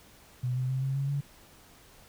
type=tone with pitch steps; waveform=sine; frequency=125 / 128.14 / 131.37 / 134.67 / 138.06 / 141.53 Hz; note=B2 / C3 / C3 / C#3 / C#3 / C#3; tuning=+21 / -36 / +7 / -50 / -7 / +36 cents; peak=-27 dBFS; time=0.43-1.21 s; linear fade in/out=10 ms; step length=130 ms; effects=pink hiss -56 dBFS RMS until 2.08 s